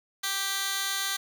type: tone with high-pass filter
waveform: 15% pulse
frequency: 392 Hz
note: G4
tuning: in tune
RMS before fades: -30 dBFS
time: 0.23-1.17 s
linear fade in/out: 10 ms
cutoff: 2400 Hz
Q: 0.89
effects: none